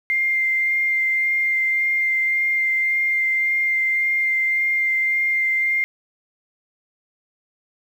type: tone with vibrato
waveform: sine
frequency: 2101 Hz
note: C7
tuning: 7 cents sharp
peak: -17 dBFS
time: 0.1-5.84 s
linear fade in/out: 0 ms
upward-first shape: sine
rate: 1.8 Hz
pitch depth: 9 cents each way
effects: 8-bit